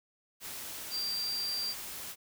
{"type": "tone in noise", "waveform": "sine", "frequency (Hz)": 4719, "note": "D8", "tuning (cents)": 7, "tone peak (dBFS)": -32, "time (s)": [0.9, 1.75], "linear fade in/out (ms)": 50, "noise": "white", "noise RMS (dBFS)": -42, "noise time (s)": [0.4, 2.16], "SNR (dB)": 7, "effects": []}